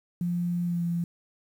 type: tone with pitch glide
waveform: sine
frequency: 174.61 to 171.21 Hz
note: F3 to F3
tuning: 0 to -34 cents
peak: -25 dBFS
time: 0.21-1.04 s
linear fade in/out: 2 ms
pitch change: -34 cents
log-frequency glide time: 0.65-0.83 s
effects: 9-bit